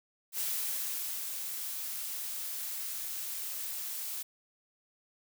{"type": "noise with ADSR envelope", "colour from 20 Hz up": "blue", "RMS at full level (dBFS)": -33, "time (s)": [0.32, 4.23], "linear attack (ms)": 74, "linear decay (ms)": 860, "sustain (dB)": -5, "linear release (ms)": 10, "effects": []}